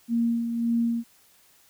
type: tone with tremolo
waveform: sine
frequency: 233.1 Hz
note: A#3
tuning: in tune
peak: -20 dBFS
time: 0.08-1.04 s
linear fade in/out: 50 ms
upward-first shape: sine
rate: 1.8 Hz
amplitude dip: 50%
effects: white hiss -59 dBFS RMS until 1.69 s